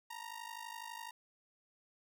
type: ring-modulated tone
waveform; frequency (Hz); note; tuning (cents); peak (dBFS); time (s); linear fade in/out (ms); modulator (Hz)
sawtooth; 932.3; A#5; 0; -38; 0.1-1.11; 5; 26
effects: none